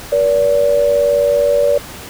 sine tone pair together, 475.9 / 575 Hz, A#4 / D5, +36 / -37 cents, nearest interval minor third, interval 327 cents, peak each -16 / -11 dBFS, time 0.12-1.78 s, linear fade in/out 5 ms, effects pink hiss -32 dBFS RMS until 2.09 s

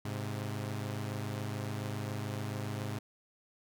sawtooth tone pair together, 104.21 / 131.3 Hz, G#2 / C3, +6 / +6 cents, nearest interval major third, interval 400 cents, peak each -33 / -36 dBFS, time 0.05-2.99 s, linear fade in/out 5 ms, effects none

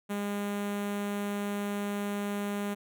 sawtooth tone with notch filter, 203.5 Hz, G#3, 35 cents flat, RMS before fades -33 dBFS, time 0.09-2.75 s, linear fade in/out 20 ms, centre 4900 Hz, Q 1.5, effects none

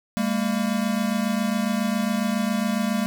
square tone pair together, 201.2 / 228.5 Hz, G3 / A#3, +45 / -34 cents, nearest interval major second, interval 221 cents, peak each -25 dBFS, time 0.17-3.06 s, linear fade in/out 0 ms, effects none

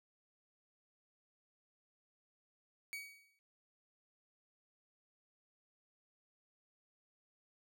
40% pulse tone with exponential decay, 2258 Hz, C#7, 31 cents sharp, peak -39 dBFS, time 2.93-3.39 s, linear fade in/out 0 ms, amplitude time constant 100 ms, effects none

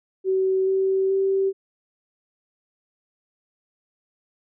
sine tone with pitch steps, 379.4 / 383.4 / 387.4 Hz, F#4 / G4 / G4, +43 / -38 / -20 cents, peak -18 dBFS, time 0.24-1.53 s, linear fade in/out 50 ms, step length 430 ms, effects none

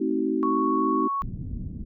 sine chord, A diminished seventh, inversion none, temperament just, 220 / 264 / 316.8 / 380.2 Hz, A3 / C4 / Eb4 / Gb4, 0 / +16 / +31 / +47 cents, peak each -31 / -27 / -26 / -28 dBFS, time 0-1.08 s, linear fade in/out 10 ms
sine tone, 1109 Hz, C#6, in tune, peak -24 dBFS, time 0.43-1.22 s, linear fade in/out 0 ms
pink low-pass noise, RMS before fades -33 dBFS, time 1.21-1.85 s, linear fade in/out 20 ms, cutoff 240 Hz, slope 24 dB/octave
effects none

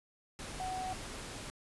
sine tone in noise, 746 Hz, F#5, 14 cents sharp, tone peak -36 dBFS, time 0.6-0.93 s, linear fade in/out 0 ms, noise pink, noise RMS -44 dBFS, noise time 0.39-1.5 s, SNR +5 dB, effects resampled to 24000 Hz

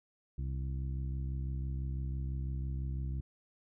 harmonic tone, 66 Hz, C2, 16 cents sharp, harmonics 1 / 2 / 3 / 4 / 5, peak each -35 / -39 / -50 / -55 / -55 dBFS, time 0.38-3.21 s, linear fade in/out 5 ms, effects none

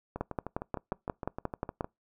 two click trains, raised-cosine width 1 ms, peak -22 / -17 dBFS, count 12 / 10, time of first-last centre 0.16-1.845 / 0.21-1.809 s, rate 6.53 / 5.63 Hz, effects noise-tail reverb RT60 0.2 s tail -25 dB re dry

